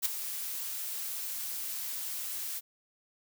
blue noise with ADSR envelope, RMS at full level -26 dBFS, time 0.02-2.61 s, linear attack 33 ms, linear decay 14 ms, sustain -11 dB, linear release 34 ms, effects none

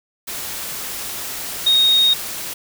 sine tone in noise, 3729 Hz, A#7, in tune, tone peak -11 dBFS, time 1.66-2.14 s, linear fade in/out 10 ms, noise white, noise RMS -28 dBFS, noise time 0.27-2.54 s, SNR +14 dB, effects none

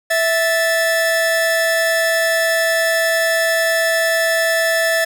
45% pulse tone pair together, 657 / 1755.7 Hz, E5 / A6, -6 / -4 cents, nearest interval octave + perfect fourth, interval 1702 cents, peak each -17 / -17 dBFS, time 0.1-5.05 s, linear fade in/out 10 ms, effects none

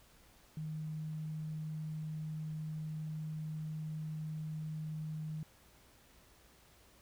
sine tone, 155.56 Hz, D#3, in tune, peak -38 dBFS, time 0.57-5.43 s, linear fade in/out 2 ms, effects added 60 Hz sine -70 dBFS peak until 7.01 s + pink hiss -64 dBFS RMS until 7.01 s

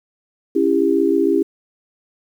sine chord, C# diminished, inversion none, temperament just, 277.2 / 332.6 / 399.1 Hz, C#4 / E4 / G4, 0 / +16 / +31 cents, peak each -19 / -17 / -17 dBFS, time 0.55-1.43 s, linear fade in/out 10 ms, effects 8-bit

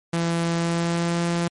sawtooth tone with pitch glide, 168.3 to 170.95 Hz, E3 to F3, +36 to -37 cents, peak -17 dBFS, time 0.13-1.48 s, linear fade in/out 5 ms, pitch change +27 cents, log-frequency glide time 0.54-1.25 s, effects MP3 48 kbps

